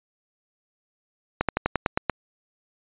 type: slowing click train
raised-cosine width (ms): 0.5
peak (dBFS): -6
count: 8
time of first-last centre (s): 1.41-2.097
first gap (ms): 77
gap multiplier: 1.08
effects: resampled to 8000 Hz